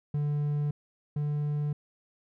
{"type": "tone pair in turn", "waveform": "triangle", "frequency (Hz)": [146.83, 147.53], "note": ["D3", "D3"], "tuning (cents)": [0, 8], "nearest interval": "unison", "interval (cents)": 8, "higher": "second", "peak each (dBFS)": [-24, -25], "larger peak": "first", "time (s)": [[0.14, 0.71], [1.16, 1.73]], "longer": "neither", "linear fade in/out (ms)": 5, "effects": []}